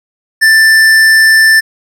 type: tone with hard clipping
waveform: sine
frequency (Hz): 1771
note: A6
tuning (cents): +11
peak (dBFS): -5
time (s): 0.41-1.61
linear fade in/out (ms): 20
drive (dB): 12
effects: none